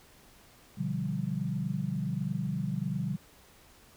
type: chord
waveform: sine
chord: G dominant seventh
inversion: first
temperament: equal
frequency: 123.47 / 146.83 / 174.61 / 196 Hz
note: B2 / D3 / F3 / G3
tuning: 0 / 0 / 0 / 0 cents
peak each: -37 / -34 / -35 / -35 dBFS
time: 0.77-3.17 s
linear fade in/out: 20 ms
effects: pink hiss -58 dBFS RMS until 3.96 s